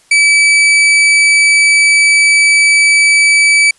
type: tone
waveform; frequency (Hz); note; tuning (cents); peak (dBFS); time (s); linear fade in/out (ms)
40% pulse; 2300; D7; -37; -5; 0.11-3.71; 5
effects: white hiss -49 dBFS RMS until 3.78 s + resampled to 24000 Hz